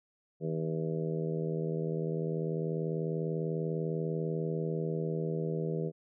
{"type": "harmonic tone with a mistuned harmonic", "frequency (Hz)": 80.2, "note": "E2", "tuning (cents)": -47, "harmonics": [2, 3, 4, 5, 6, 7, 8], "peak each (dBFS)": [-33, -45, -42, -37, -38, -47, -48], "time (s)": [0.4, 5.92], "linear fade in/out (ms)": 50, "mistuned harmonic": 8, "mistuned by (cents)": 37, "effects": []}